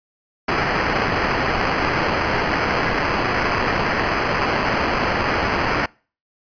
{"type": "noise with sample-and-hold", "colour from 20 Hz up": "white", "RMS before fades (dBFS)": -20, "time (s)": [0.48, 5.86], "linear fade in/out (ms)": 5, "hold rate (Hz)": 3675, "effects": ["noise-tail reverb RT60 0.4 s tail -26 dB re dry", "resampled to 11025 Hz"]}